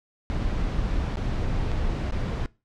brown noise with dropouts, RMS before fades -26 dBFS, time 0.3-2.46 s, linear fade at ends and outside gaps 0 ms, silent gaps 1.156-1.171 / 1.717-1.721 / 2.109-2.122 s, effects noise-tail reverb RT60 0.3 s tail -22 dB re dry + low-pass 5000 Hz 12 dB/octave

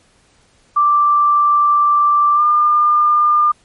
sine tone with pitch glide, 1174.7 to 1202.9 Hz, D6 to D6, 0 to +41 cents, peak -9 dBFS, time 0.76-3.52 s, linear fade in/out 10 ms, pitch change +41 cents, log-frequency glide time 2.35-2.42 s, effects pink hiss -54 dBFS RMS until 3.64 s + MP3 48 kbps

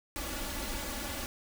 pink noise with comb filter, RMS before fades -37 dBFS, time 0.16-1.26 s, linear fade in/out 0 ms, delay 3.5 ms, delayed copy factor +0.95, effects none

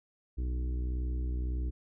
harmonic tone with a mistuned harmonic, 61.74 Hz, B1, in tune, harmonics 1 / 2 / 3 / 4 / 5 / 6 / 7, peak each -30 / -45 / -51 / -51 / -46 / -53 / -57 dBFS, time 0.37-1.71 s, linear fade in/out 20 ms, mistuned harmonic 3, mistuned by +18 cents, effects none

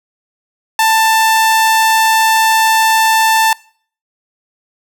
sawtooth tone, 887 Hz, A5, 14 cents sharp, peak -5 dBFS, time 0.79-3.53 s, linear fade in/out 2 ms, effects noise-tail reverb RT60 0.5 s tail -23 dB re dry

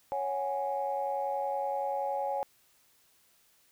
sine chord, C# suspended fourth, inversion none, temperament equal, 554.4 / 740 / 830.6 Hz, C#5 / F#5 / G#5, 0 / 0 / 0 cents, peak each -33 / -37 / -32 dBFS, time 0.12-2.43 s, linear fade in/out 0 ms, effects tanh soft clip ceiling -21 dBFS + white hiss -66 dBFS RMS until 3.71 s

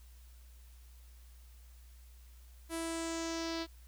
sawtooth tone with low-pass filter sweep, 329.6 Hz, E4, in tune, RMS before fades -38 dBFS, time 2.69-3.67 s, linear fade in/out 50 ms, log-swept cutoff 11000 to 4400 Hz, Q 3.2, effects added 60 Hz sine -53 dBFS peak until 3.87 s + white hiss -66 dBFS RMS until 3.87 s

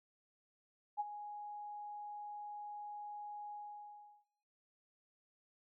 sine tone with ADSR envelope, 830.6 Hz, G#5, in tune, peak -32 dBFS, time 0.97-4.25 s, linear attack 31 ms, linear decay 28 ms, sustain -12 dB, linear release 730 ms, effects noise-tail reverb RT60 1.0 s tail -26 dB re dry

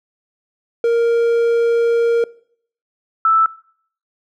triangle / sine tone pair in turn, 466.4 / 1319.2 Hz, A#4 / E6, +1 / +1 cents, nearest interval octave + tritone, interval 1800 cents, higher second, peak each -10 dBFS, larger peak neither, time 0.84-2.24 / 3.25-3.46 s, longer first, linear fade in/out 2 ms, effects noise-tail reverb RT60 0.6 s tail -22 dB re dry

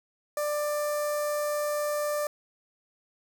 sawtooth tone with notch filter, 592 Hz, D5, 14 cents sharp, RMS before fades -29 dBFS, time 0.37-2.27 s, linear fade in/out 2 ms, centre 3100 Hz, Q 0.59, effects none

